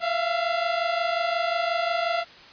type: tone pair together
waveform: sawtooth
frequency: 669.4 / 695 Hz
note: E5 / F5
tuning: +26 / -9 cents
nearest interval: minor second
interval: 65 cents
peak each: -22 dBFS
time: 0-2.25 s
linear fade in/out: 50 ms
effects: white hiss -47 dBFS RMS until 2.52 s + resampled to 11025 Hz